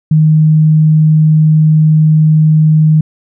sine tone, 155.56 Hz, D#3, in tune, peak -4 dBFS, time 0.11-3.01 s, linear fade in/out 5 ms, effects none

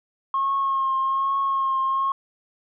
sine tone with vibrato, 1080 Hz, C#6, 45 cents flat, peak -19 dBFS, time 0.34-2.12 s, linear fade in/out 2 ms, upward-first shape triangle, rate 1.2 Hz, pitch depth 28 cents each way, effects tanh soft clip ceiling -15 dBFS

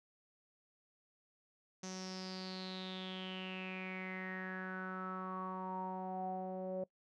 sawtooth tone with low-pass filter sweep, 186.7 Hz, F#3, 16 cents sharp, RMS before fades -43 dBFS, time 1.83-6.84 s, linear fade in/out 5 ms, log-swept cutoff 6100 to 570 Hz, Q 8.6, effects noise-tail reverb RT60 0.1 s tail -21 dB re dry

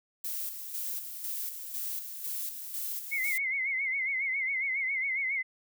violet noise with tremolo, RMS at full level -35 dBFS, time 0.24-3.38 s, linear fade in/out 5 ms, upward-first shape square, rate 2 Hz, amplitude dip 50%
sine tone with vibrato, 2131 Hz, C7, 31 cents sharp, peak -28 dBFS, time 3.11-5.43 s, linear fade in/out 20 ms, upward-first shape sine, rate 7.3 Hz, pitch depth 86 cents each way
effects none

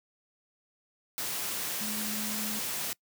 sine tone in noise, 213.1 Hz, G#3, 45 cents sharp, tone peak -37 dBFS, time 1.81-2.59 s, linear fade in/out 0 ms, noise white, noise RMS -34 dBFS, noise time 1.18-2.93 s, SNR -6 dB, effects noise-tail reverb RT60 0.1 s tail -25 dB re dry + high-pass 100 Hz 12 dB/octave

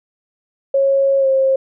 sine tone with pitch glide, 547 to 533.9 Hz, C#5 to C5, -23 to +35 cents, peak -11 dBFS, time 0.74-1.56 s, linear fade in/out 5 ms, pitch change -42 cents, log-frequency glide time 1.19-1.27 s, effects none

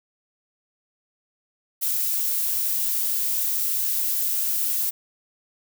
violet noise, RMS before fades -24 dBFS, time 1.81-4.91 s, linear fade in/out 20 ms, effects none

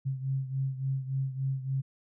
sine beating tone pair, 133.3 / 136.8 Hz, C3 / C#3, +33 / -23 cents, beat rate 3.5 Hz, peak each -30 / -35 dBFS, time 0.05-1.82 s, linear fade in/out 20 ms, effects none

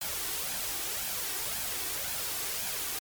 white noise with flanger, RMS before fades -34 dBFS, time 0.01-2.99 s, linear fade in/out 5 ms, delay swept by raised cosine 1.2 to 2.7 ms, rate 1.9 Hz, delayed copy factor +0.5, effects MP3 96 kbps

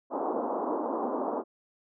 pink band-pass noise, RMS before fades -31 dBFS, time 0.1-1.44 s, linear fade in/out 50 ms, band 250 to 1100 Hz, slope 48 dB/octave, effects none

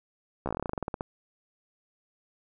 slowing click train, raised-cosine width 1 ms, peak -17 dBFS, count 17, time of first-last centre 0.46-1.009 s, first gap 14 ms, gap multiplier 1.11, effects none

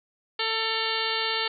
harmonic tone with a mistuned harmonic, 445.8 Hz, A4, 23 cents sharp, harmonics 1 / 2 / 3 / 4 / 5 / 6 / 7 / 8 / 9 / 10, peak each -34 / -34 / -34 / -34 / -34 / -34 / -34 / -34 / -34 / -34 dBFS, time 0.39-1.48 s, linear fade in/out 5 ms, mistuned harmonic 6, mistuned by +79 cents, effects none

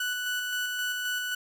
30% pulse tone with tremolo, 1483 Hz, F#6, 4 cents sharp, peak -25 dBFS, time 0-1.35 s, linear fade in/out 5 ms, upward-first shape square, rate 3.8 Hz, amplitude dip 25%, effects none

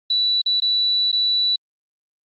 sine tone with dropouts, 3951 Hz, B7, in tune, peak -16 dBFS, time 0.1-1.56 s, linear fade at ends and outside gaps 5 ms, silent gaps 0.417-0.46 / 0.602-0.62 / 1.117-1.127 s, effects Opus 24 kbps

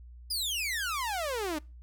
sawtooth exponential sweep, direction down, 5100 to 287.7 Hz, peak -27 dBFS, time 0.3-1.59 s, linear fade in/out 10 ms, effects noise-tail reverb RT60 0.3 s tail -25 dB re dry + added 60 Hz sine -46 dBFS peak until 1.82 s

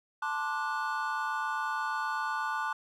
triangle chord, D dominant seventh, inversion second, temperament equal with one note detuned, 880 / 1046.5 / 1174.7 / 1466.4 Hz, A5 / C6 / D6 / F#6, 0 / 0 / 0 / -16 cents, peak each -33 / -37 / -34 / -33 dBFS, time 0.22-2.73 s, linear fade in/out 5 ms, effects none

